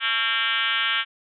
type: tone with frequency modulation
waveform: sine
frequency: 2318 Hz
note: D7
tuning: 23 cents flat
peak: -20 dBFS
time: 0-1.05 s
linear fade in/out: 50 ms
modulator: 241 Hz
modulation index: 4.3
effects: none